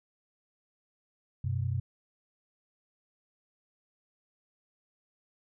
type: tone pair together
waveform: sine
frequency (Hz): 94.7 / 126.41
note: F#2 / B2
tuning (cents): +41 / +41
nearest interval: perfect fourth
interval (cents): 500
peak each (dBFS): -31 / -31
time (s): 1.44-1.8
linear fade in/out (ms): 5
effects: none